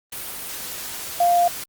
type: tone in noise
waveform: sine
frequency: 698.5 Hz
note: F5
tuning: in tune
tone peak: -14 dBFS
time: 1.2-1.48 s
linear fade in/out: 5 ms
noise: white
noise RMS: -32 dBFS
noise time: 0.12-1.64 s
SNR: +15 dB
effects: Opus 32 kbps